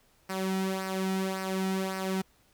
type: tone with flanger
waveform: sawtooth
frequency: 190 Hz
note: F#3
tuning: 46 cents sharp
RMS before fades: -31 dBFS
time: 0.29-2.22 s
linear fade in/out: 10 ms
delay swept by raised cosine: 0.28 to 1.88 ms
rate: 1.8 Hz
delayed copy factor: -0.6
effects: pink hiss -65 dBFS RMS until 2.53 s

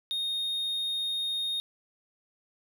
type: tone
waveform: triangle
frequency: 3703 Hz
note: A#7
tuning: 12 cents flat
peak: -27 dBFS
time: 0.11-1.6 s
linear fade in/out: 0 ms
effects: none

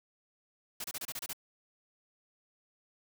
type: noise bursts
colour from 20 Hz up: white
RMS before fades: -39 dBFS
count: 8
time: 0.8-1.332 s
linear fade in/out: 5 ms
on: 42 ms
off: 28 ms
effects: none

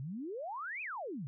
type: exponential two-way sweep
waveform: sine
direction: up then down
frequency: 123.47 to 2637 to 123.47 Hz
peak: -38 dBFS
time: 0-1.27 s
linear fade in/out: 0 ms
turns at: 0.82 s
effects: none

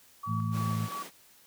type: tone with tremolo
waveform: sine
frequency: 1138 Hz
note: C#6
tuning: 45 cents sharp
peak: -34 dBFS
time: 0.23-1.03 s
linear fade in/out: 10 ms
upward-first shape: square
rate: 2.9 Hz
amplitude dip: 50%
type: harmonic tone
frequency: 54.9 Hz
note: A1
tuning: 3 cents flat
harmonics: 2 / 3 / 4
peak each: -30 / -34 / -36 dBFS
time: 0.26-0.89 s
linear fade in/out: 50 ms
type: high-pass noise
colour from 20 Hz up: pink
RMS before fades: -44 dBFS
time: 0.51-1.11 s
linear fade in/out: 50 ms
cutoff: 160 Hz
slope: 96 dB/octave
effects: white hiss -59 dBFS RMS until 1.46 s

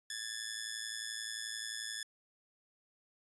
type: ring-modulated tone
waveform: 10% pulse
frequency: 1725 Hz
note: A6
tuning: 35 cents flat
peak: -27 dBFS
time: 0.1-2.03 s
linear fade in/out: 0 ms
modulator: 55.7 Hz
effects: resampled to 22050 Hz

